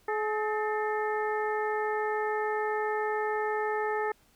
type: harmonic tone with a mistuned harmonic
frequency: 426.5 Hz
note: G#4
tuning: 46 cents sharp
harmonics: 1 / 2 / 3 / 4 / 5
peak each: -30 / -32 / -37 / -36 / -45 dBFS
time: 0.08-4.12 s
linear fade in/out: 5 ms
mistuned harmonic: 4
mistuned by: +80 cents
effects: pink hiss -64 dBFS RMS until 4.35 s